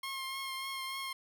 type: tone with vibrato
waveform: 15% pulse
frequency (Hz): 1071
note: C6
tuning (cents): +40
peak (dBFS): -31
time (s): 0.03-1.13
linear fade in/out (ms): 5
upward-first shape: triangle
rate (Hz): 3.4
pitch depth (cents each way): 23
effects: none